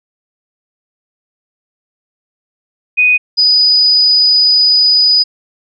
sine tone pair in turn, 2489 / 4964 Hz, D#7 / D#8, 0 / -5 cents, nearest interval octave, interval 1195 cents, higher second, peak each -6 dBFS, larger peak neither, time 2.97-3.18 / 3.37-5.24 s, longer second, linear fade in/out 20 ms, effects none

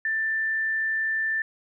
sine tone, 1774 Hz, A6, 14 cents sharp, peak -23 dBFS, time 0.05-1.42 s, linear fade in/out 2 ms, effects none

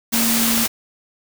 sine tone in noise, 230 Hz, A#3, 23 cents flat, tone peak -20 dBFS, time 0.12-0.65 s, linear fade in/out 20 ms, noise white, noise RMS -19 dBFS, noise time 0.12-0.68 s, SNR -4 dB, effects none

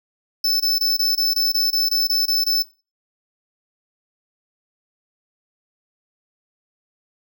square tone bursts, 5270 Hz, E8, 1 cent flat, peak -17 dBFS, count 12, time 0.44-2.624 s, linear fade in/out 5 ms, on 160 ms, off 24 ms, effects noise-tail reverb RT60 0.3 s tail -17 dB re dry

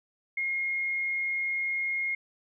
sine tone, 2145 Hz, C7, 42 cents sharp, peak -27 dBFS, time 0.37-2.15 s, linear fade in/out 5 ms, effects none

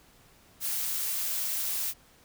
blue noise, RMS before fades -31 dBFS, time 0.6-1.94 s, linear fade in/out 50 ms, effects pink hiss -59 dBFS RMS until 2.24 s

